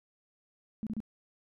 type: tone bursts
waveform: sine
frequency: 217.4 Hz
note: A3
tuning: 21 cents flat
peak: -32 dBFS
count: 3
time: 0.83-1.003 s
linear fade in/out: 0 ms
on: 37 ms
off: 31 ms
effects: none